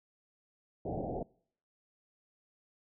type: low-pass noise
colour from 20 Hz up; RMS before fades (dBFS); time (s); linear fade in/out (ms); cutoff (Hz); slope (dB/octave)
white; -37; 0.85-1.23; 5; 780; 96
effects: noise-tail reverb RT60 0.6 s tail -25 dB re dry